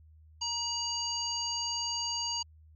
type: harmonic tone with a mistuned harmonic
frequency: 940 Hz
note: A#5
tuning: 14 cents sharp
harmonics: 1 / 3 / 5 / 7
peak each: -39 / -39 / -34 / -37 dBFS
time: 0.41-2.43 s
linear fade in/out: 10 ms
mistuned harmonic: 3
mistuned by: +37 cents
effects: added 78 Hz sine -54 dBFS peak until 2.75 s